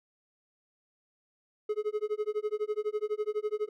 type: tone with tremolo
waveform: triangle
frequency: 423.5 Hz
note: G#4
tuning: 34 cents sharp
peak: -24 dBFS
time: 1.69-3.69 s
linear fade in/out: 5 ms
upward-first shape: sine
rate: 12 Hz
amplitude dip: 100%
effects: none